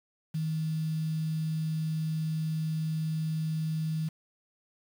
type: tone with quantisation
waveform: sine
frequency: 158.1 Hz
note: D#3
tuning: 28 cents sharp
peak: -28 dBFS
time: 0.34-4.09 s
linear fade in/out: 10 ms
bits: 8
effects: none